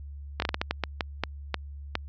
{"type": "slowing click train", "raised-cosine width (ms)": 0.3, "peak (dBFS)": -10, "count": 12, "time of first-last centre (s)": [0.4, 1.954], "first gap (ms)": 22, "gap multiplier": 1.34, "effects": ["added 71 Hz sine -38 dBFS peak until 2.08 s", "resampled to 16000 Hz"]}